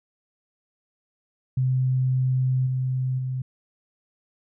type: tone with level steps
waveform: sine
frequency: 129.2 Hz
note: C3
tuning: 21 cents flat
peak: -19 / -22 / -25 dBFS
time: 1.57-3.42 s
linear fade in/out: 5 ms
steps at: 2.66 / 3.18 s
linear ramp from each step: 10 ms
effects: none